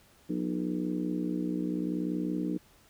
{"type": "harmonic tone with a mistuned harmonic", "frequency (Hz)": 60.7, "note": "B1", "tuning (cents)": -29, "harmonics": [3, 4, 5, 6, 7, 8], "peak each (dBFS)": [-34, -36, -32, -43, -43, -46], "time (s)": [0.29, 2.58], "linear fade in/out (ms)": 10, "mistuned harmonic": 6, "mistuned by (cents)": -77, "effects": ["pink hiss -61 dBFS RMS until 2.89 s"]}